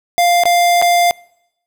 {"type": "tone with dropouts", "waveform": "square", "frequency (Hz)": 698.5, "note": "F5", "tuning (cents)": 0, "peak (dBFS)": -10, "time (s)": [0.18, 1.11], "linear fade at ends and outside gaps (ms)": 0, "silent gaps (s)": [[0.436, 0.455], [0.816, 0.823]], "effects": ["noise-tail reverb RT60 0.8 s tail -25 dB re dry"]}